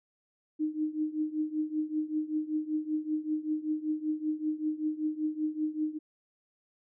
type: tone with tremolo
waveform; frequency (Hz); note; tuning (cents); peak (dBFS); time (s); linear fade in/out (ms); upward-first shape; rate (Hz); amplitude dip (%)
sine; 308.1; D#4; -17; -25; 0.59-5.99; 20; triangle; 5.2; 90
effects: none